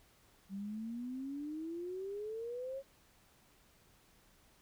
sine exponential sweep, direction up, 191.2 to 553 Hz, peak -39 dBFS, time 0.49-2.83 s, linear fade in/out 50 ms, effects pink hiss -67 dBFS RMS until 4.61 s

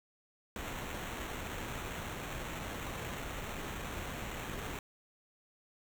pink noise with sample-and-hold, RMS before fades -41 dBFS, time 0.56-4.79 s, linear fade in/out 2 ms, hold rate 4900 Hz, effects none

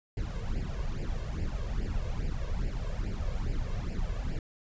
brown noise with flanger, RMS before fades -32 dBFS, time 0.17-4.39 s, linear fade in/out 2 ms, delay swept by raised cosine 0.4 to 1.9 ms, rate 2.4 Hz, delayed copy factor +0.8, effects resampled to 16000 Hz

